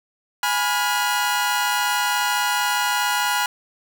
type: chord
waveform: sawtooth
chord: F diminished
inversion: first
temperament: equal with one note detuned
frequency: 830.6 / 987.8 / 1424.6 Hz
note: Ab5 / Cb6 / F6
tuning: 0 / 0 / +34 cents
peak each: -20 dBFS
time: 0.43-3.46 s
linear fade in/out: 2 ms
effects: none